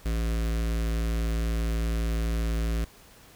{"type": "tone with notch filter", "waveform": "square", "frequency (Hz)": 56.1, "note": "A1", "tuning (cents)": 34, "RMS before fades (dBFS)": -27, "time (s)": [0.05, 2.85], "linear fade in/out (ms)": 10, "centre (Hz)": 870, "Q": 1.9, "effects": ["pink hiss -53 dBFS RMS until 3.35 s"]}